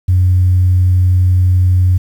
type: tone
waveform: sine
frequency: 91.2 Hz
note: F#2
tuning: 24 cents flat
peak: -6 dBFS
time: 0.08-1.98 s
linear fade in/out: 10 ms
effects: tanh soft clip ceiling -3 dBFS + 7-bit